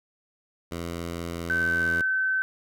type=tone with pitch glide; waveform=10% pulse; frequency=85 to 84.41 Hz; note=F2 to E2; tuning=-46 to +42 cents; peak=-23 dBFS; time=0.71-2.02 s; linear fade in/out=10 ms; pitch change=-12 cents; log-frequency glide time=1.26-1.9 s
type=tone; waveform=sine; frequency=1533 Hz; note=G6; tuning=39 cents flat; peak=-22 dBFS; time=1.5-2.42 s; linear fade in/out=0 ms
effects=none